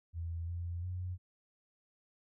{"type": "tone with pitch steps", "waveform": "sine", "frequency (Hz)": [83.8, 86.3, 90.6], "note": ["E2", "F2", "F#2"], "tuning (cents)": [29, -20, -36], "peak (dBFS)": -36, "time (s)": [0.13, 1.18], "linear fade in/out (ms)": 50, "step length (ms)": 350, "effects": []}